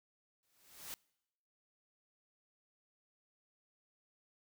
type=noise with exponential growth; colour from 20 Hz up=white; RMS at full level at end=-43 dBFS; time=0.43-0.94 s; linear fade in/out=0 ms; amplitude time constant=110 ms; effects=noise-tail reverb RT60 0.9 s tail -26 dB re dry